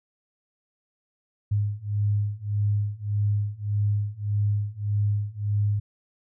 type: beating tone pair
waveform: sine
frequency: 102.4 / 104.1 Hz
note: G#2 / G#2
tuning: -24 / +5 cents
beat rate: 1.7 Hz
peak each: -26 / -25 dBFS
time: 1.51-5.8 s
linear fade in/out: 10 ms
effects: none